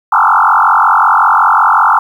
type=tone with frequency modulation; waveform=sine; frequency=1112 Hz; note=C#6; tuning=5 cents sharp; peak=-5 dBFS; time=0.12-1.99 s; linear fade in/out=5 ms; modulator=45.4 Hz; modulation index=6.6; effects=7-bit